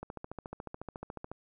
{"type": "click train", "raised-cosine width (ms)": 1, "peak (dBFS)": -26, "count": 19, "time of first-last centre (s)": [0.03, 1.316], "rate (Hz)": 14, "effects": []}